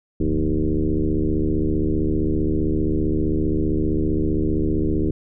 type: tone with frequency modulation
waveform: sine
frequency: 164.5 Hz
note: E3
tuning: 3 cents flat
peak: -17 dBFS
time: 0.2-5.11 s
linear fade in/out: 5 ms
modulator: 75.3 Hz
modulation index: 3.1
effects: none